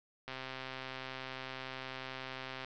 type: click train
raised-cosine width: 0.3 ms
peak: -26 dBFS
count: 311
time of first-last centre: 0.28-2.646 s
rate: 131 Hz
effects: resampled to 16000 Hz + 10-bit